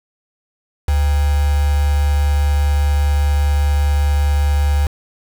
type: tone with quantisation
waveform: sine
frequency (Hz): 72.5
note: D2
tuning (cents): -22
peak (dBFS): -12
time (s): 0.88-4.87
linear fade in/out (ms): 5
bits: 4
effects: none